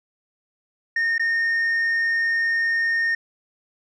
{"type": "tone with dropouts", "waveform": "sine", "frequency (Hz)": 1835, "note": "A#6", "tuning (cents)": -28, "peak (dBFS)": -16, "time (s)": [0.96, 3.15], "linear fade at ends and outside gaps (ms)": 5, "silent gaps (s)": [1.181, 1.195], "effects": ["tanh soft clip ceiling -18 dBFS"]}